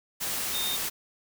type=tone in noise; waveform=sine; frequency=3667 Hz; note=A#7; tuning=29 cents flat; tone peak=-30 dBFS; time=0.53-0.77 s; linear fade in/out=20 ms; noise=white; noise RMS=-31 dBFS; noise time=0.2-0.9 s; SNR=-2 dB; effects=none